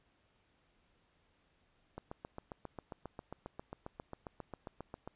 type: click train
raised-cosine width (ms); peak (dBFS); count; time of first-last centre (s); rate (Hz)
1; -29; 24; 1.98-5.076; 7.43
effects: pink hiss -73 dBFS RMS until 5.15 s + resampled to 8000 Hz